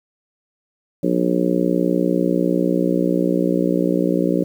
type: harmonic tone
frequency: 60.1 Hz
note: B1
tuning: 46 cents flat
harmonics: 3 / 4 / 5 / 6 / 7 / 8 / 9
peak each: -21 / -25 / -20 / -24 / -25 / -28 / -25 dBFS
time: 1.03-4.44 s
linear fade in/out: 5 ms
effects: 8-bit